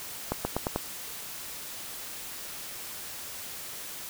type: accelerating click train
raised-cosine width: 1 ms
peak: -13 dBFS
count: 5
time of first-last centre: 0.32-0.76 s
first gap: 130 ms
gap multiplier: 0.89
effects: white hiss -40 dBFS RMS until 4.09 s